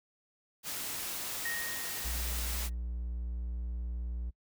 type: noise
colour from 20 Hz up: white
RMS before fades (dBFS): -38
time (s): 0.63-2.7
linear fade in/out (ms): 50
type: tone with exponential decay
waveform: sine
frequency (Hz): 1864.7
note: A#6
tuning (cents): 0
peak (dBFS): -33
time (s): 1.45-2.74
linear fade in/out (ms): 5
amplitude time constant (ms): 280
type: tone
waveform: triangle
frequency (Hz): 59.5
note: A#1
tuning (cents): +36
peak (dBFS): -32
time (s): 2.04-4.31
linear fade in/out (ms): 20
effects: noise-tail reverb RT60 0.1 s tail -26 dB re dry